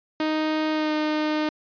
sawtooth tone with pitch glide, 310.9 to 305.9 Hz, D#4 to D#4, -1 to -29 cents, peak -18 dBFS, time 0.2-1.49 s, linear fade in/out 2 ms, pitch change -28 cents, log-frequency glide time 0.71-0.93 s, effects resampled to 11025 Hz

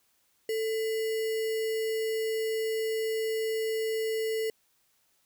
sine tone with sample-and-hold, 442.2 Hz, A4, 9 cents sharp, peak -27 dBFS, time 0.49-4.5 s, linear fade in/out 2 ms, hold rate 2450 Hz, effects white hiss -70 dBFS RMS until 5.25 s

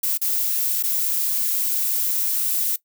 violet noise with dropouts, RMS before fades -22 dBFS, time 0.03-2.76 s, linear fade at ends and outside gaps 5 ms, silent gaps 0.175-0.214 / 0.827-0.835 s, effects noise-tail reverb RT60 0.1 s tail -19 dB re dry

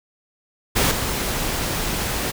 pink noise with level steps, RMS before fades -18 / -24 dBFS, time 0.75-2.32 s, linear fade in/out 20 ms, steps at 0.91 s, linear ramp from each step 5 ms, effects none

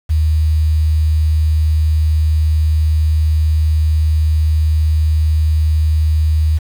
sine tone with quantisation, 77.78 Hz, D#2, in tune, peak -10 dBFS, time 0.09-6.59 s, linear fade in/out 20 ms, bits 6, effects none

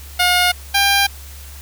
10% pulse tone pair in turn, 717 / 797.4 Hz, F5 / G5, +45 / +29 cents, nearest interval major second, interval 184 cents, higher second, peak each -4 dBFS, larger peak neither, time 0.19-0.52 / 0.74-1.07 s, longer neither, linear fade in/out 10 ms, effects added 70 Hz sine -34 dBFS peak until 1.61 s + white hiss -40 dBFS RMS until 1.61 s

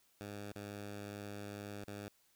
10% pulse tone with dropouts, 102.2 Hz, G#2, 27 cents flat, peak -36 dBFS, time 0.21-2.08 s, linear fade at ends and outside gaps 0 ms, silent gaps 0.52-0.558 / 1.842-1.879 s, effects white hiss -72 dBFS RMS until 2.35 s

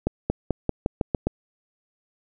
accelerating click train, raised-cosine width 2 ms, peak -8 dBFS, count 8, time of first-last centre 0.07-1.27 s, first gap 230 ms, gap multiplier 0.9, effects none

